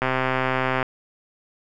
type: click train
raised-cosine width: 0.5 ms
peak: -7 dBFS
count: 106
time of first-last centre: 0.02-0.828 s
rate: 130 Hz
effects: none